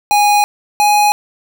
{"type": "tone pair in turn", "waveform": "square", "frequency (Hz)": [825, 831.7], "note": ["G#5", "G#5"], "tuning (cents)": [-12, 2], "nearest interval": "unison", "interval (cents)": 14, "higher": "second", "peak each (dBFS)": -9, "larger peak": "neither", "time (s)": [[0.11, 0.44], [0.8, 1.12]], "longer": "first", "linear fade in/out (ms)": 0, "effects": []}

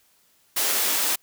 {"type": "high-pass noise", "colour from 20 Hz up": "white", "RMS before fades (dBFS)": -23, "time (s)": [0.56, 1.16], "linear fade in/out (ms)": 10, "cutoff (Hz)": 250, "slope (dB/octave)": 24, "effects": ["white hiss -62 dBFS RMS until 1.22 s"]}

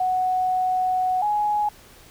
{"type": "tone pair in turn", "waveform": "sine", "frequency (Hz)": [740, 835.9], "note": ["F#5", "G#5"], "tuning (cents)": [0, 11], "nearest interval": "major second", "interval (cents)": 211, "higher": "second", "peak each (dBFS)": -19, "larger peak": "neither", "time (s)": [[0, 1.22], [1.22, 1.69]], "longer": "first", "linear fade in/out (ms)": 5, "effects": ["pink hiss -49 dBFS RMS until 2.1 s"]}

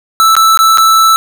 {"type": "tone with dropouts", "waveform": "square", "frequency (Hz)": 1318.5, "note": "E6", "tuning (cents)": 0, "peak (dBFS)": -5, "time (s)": [0.2, 1.16], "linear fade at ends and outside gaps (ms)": 0, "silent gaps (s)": [[0.353, 0.366], [0.574, 0.59], [0.774, 0.782]], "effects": []}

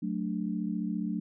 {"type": "chord", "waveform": "sine", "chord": "D major", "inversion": "first", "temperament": "equal", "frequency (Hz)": [185, 220, 293.7], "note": ["F#3", "A3", "D4"], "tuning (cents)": [0, 0, 0], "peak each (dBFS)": [-33, -33, -36], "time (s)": [0.02, 1.2], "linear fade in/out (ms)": 10, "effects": []}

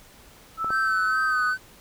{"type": "tone with pitch glide", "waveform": "sine", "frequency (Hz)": [1316, 1247.9], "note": ["E6", "D#6"], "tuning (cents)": [-3, 5], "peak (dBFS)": -24, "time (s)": [0.57, 1.54], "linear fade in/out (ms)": 50, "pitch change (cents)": -92, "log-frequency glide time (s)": [0.97, 1.36]}
{"type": "clicks", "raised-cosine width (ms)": 1, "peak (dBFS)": -20, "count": 2, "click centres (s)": [0.645, 0.705]}
{"type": "tone with vibrato", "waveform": "triangle", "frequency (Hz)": 1526, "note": "G6", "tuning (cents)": -47, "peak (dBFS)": -21, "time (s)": [0.69, 1.58], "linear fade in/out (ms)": 50, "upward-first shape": "sine", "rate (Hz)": 2.3, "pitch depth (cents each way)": 37}
{"effects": ["pink hiss -51 dBFS RMS until 1.8 s"]}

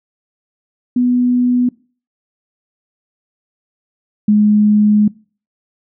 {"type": "tone pair in turn", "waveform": "sine", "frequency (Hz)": [246.9, 209.8], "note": ["B3", "G#3"], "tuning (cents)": [0, 18], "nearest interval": "minor third", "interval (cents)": 282, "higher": "first", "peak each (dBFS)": [-10, -7], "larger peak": "second", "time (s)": [[0.96, 1.69], [4.28, 5.08]], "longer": "second", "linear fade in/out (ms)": 5, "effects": ["noise-tail reverb RT60 0.4 s tail -23 dB re dry"]}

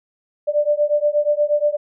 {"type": "beating tone pair", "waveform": "sine", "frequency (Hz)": [587.3, 595.7], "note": ["D5", "D5"], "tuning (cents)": [0, 24], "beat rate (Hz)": 8.4, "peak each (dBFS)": -18, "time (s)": [0.47, 1.77], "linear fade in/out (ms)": 20, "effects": []}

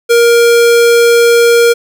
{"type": "tone", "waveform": "square", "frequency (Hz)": 470, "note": "A#4", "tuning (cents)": 14, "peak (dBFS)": -5, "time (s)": [0.09, 1.74], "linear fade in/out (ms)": 20, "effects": []}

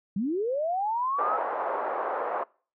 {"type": "linear sweep", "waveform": "sine", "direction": "up", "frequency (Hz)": [179.2, 1318.5], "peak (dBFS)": -25, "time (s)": [0.16, 1.37], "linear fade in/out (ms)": 5}
{"type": "band-pass noise", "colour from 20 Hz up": "pink", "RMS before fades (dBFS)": -30, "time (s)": [1.18, 2.44], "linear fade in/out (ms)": 10, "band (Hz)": [510, 1200], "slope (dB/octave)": 24}
{"effects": ["noise-tail reverb RT60 0.4 s tail -24 dB re dry"]}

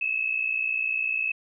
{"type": "tone pair together", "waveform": "sine", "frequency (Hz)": [2563, 2623], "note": ["E7", "E7"], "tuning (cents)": [-49, -9], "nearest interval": "unison", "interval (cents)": 40, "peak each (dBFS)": [-27, -27], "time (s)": [0.01, 1.32], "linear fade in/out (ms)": 5, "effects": []}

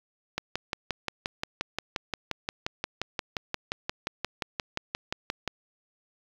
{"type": "click train", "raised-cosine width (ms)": 0.2, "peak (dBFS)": -11, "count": 30, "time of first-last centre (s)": [0.38, 5.477], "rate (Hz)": 5.69, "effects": ["low-pass 5000 Hz 12 dB/octave", "7-bit"]}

